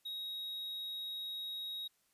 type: tone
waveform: triangle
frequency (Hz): 3789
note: A#7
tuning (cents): +27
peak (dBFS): -38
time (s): 0.05-1.88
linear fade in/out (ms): 10
effects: white hiss -75 dBFS RMS until 2.13 s + resampled to 32000 Hz